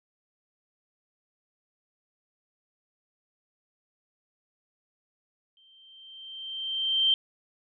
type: tone with exponential growth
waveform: sine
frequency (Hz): 3136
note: G7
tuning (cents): 0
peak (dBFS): -18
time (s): 5.57-7.14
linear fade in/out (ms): 1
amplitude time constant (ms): 340
effects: none